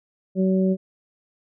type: harmonic tone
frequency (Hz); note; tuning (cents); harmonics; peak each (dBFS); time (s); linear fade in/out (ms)
188.6; F#3; +33; 1 / 2 / 3; -18 / -24 / -28; 0.35-0.77; 50
effects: none